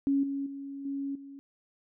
sine tone with level steps, 277.2 Hz, C#4, in tune, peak -23 / -30 / -37 / -31 / -43 dBFS, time 0.07-1.39 s, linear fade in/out 0 ms, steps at 0.23 / 0.46 / 0.85 / 1.15 s, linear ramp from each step 5 ms, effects none

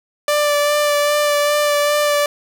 sawtooth tone with vibrato, 587.3 Hz, D5, in tune, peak -10 dBFS, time 0.28-2.26 s, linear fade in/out 2 ms, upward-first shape sine, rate 2.5 Hz, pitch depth 16 cents each way, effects none

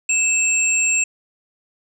sine tone pair together, 2637 / 7466 Hz, E7 / A#8, 0 / +2 cents, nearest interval octave + tritone, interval 1802 cents, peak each -18 dBFS, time 0.09-1.04 s, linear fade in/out 5 ms, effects none

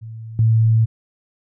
sine tone with level steps, 112.1 Hz, A2, 33 cents sharp, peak -30 / -11 dBFS, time 0.01-0.86 s, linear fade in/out 20 ms, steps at 0.39 s, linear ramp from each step 2 ms, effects none

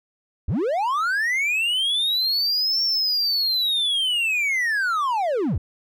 triangle linear two-way sweep, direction up then down, 50.6 to 5500 to 50.6 Hz, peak -18 dBFS, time 0.48-5.58 s, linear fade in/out 5 ms, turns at 2.83 s, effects none

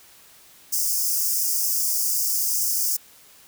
white high-pass noise, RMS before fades -23 dBFS, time 0.72-2.97 s, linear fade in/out 10 ms, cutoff 4900 Hz, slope 96 dB/octave, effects white hiss -51 dBFS RMS until 3.47 s

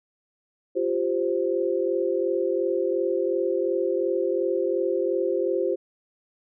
sine chord, F suspended second, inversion none, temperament equal, 349.2 / 392 / 523.3 Hz, F4 / G4 / C5, 0 / 0 / 0 cents, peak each -26 dBFS, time 0.75-5.76 s, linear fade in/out 20 ms, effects none

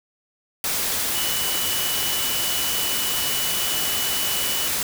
sine tone in noise, 2960 Hz, F#7, in tune, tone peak -28 dBFS, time 1.15-4.68 s, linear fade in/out 2 ms, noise white, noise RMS -24 dBFS, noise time 0.64-4.83 s, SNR -7 dB, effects none

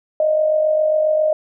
sine tone with amplitude modulation, 619 Hz, D#5, 9 cents flat, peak -11 dBFS, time 0.2-1.33 s, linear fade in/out 2 ms, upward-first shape sine, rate 47.4 Hz, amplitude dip 50%, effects none

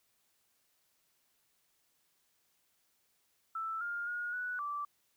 sine tone with pitch steps, 1323 / 1409 / 1437 / 1477 / 1165 Hz, E6 / F6 / F6 / F#6 / D6, +6 / +15 / +49 / -3 / -14 cents, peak -35 dBFS, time 3.55-4.85 s, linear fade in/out 5 ms, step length 260 ms, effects white hiss -75 dBFS RMS until 5.16 s

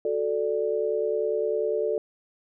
sine chord, D major, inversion first, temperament equal, 370 / 440 / 587.3 Hz, F#4 / A4 / D5, 0 / 0 / 0 cents, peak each -31 / -25 / -29 dBFS, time 0.05-1.98 s, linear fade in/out 2 ms, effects none

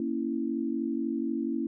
sine chord, A# diminished, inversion none, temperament equal, 233.1 / 277.2 / 329.6 Hz, A#3 / C#4 / E4, 0 / 0 / 0 cents, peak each -32 dBFS, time 0-1.67 s, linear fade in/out 2 ms, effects none

